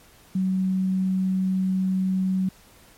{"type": "tone", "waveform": "sine", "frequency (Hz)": 188, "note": "F#3", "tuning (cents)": 28, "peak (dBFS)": -20, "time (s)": [0.35, 2.49], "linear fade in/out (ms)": 5, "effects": ["pink hiss -53 dBFS RMS until 2.97 s", "MP3 64 kbps"]}